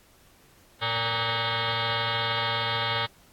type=tone with frequency modulation; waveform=sine; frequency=1152 Hz; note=D6; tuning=34 cents flat; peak=-24 dBFS; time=0.81-3.07 s; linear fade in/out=20 ms; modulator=346 Hz; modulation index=7.8; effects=pink hiss -58 dBFS RMS until 3.32 s + AAC 64 kbps